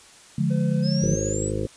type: chord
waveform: sine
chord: D diminished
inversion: none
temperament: just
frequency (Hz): 146.83 / 176.2 / 211.4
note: D3 / F3 / Ab3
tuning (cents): 0 / +16 / +31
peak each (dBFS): -23 / -24 / -25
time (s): 0.38-1.15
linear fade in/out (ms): 5
type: tone with pitch glide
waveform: triangle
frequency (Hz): 508 to 544.5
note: B4 to C#5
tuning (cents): +49 to -31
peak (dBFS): -30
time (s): 0.5-1.34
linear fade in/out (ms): 10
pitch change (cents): +120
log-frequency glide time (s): 0.82-0.88
type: exponential sweep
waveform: sine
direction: up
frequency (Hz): 4978 to 8160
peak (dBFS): -30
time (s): 0.82-1.52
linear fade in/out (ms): 50
type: harmonic tone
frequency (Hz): 52.2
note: G#1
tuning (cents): +10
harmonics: 1 / 2 / 3 / 4 / 6 / 7 / 8 / 9 / 10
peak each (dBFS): -33 / -29 / -34 / -34 / -33 / -32 / -34 / -33 / -33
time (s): 1.02-1.67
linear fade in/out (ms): 5
effects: white hiss -49 dBFS RMS until 1.76 s + resampled to 22050 Hz